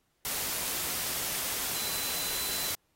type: tone in noise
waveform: sine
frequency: 4021 Hz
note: B7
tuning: 30 cents sharp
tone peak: -39 dBFS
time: 1.75-2.72 s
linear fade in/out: 0 ms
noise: white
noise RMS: -33 dBFS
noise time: 0.25-2.75 s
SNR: -9 dB
effects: pink hiss -74 dBFS RMS until 2.95 s + AAC 48 kbps